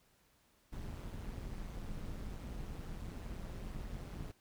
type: noise with amplitude modulation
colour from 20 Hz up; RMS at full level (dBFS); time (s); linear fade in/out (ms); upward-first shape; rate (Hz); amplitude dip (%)
brown; -41; 0.72-4.32; 10; sine; 179; 65
effects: pink hiss -71 dBFS RMS until 4.4 s